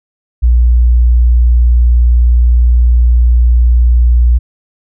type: tone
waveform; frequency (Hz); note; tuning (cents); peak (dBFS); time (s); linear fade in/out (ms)
sine; 59.8; A#1; +45; -4; 0.42-4.39; 20
effects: none